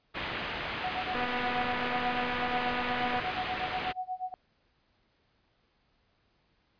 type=low-pass noise; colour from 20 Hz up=white; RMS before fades=-36 dBFS; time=0.14-3.93 s; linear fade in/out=20 ms; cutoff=3000 Hz; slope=24 dB/octave
type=tone with tremolo; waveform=sine; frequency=740 Hz; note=F#5; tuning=in tune; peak=-30 dBFS; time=0.84-4.34 s; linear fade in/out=0 ms; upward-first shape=sine; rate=8.3 Hz; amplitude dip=95%
type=click train; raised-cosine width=0.5 ms; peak=-21 dBFS; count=505; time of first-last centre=1.15-3.199 s; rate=246 Hz
effects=pink hiss -71 dBFS RMS until 6.79 s + resampled to 11025 Hz